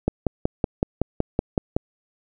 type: click train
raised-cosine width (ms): 2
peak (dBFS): -6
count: 10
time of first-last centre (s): 0.08-1.765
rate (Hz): 5.34
effects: none